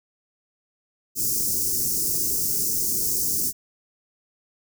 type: band-stop noise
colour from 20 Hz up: white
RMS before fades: -24 dBFS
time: 1.15-3.53 s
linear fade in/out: 50 ms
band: 430 to 5200 Hz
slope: 48 dB/octave
effects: none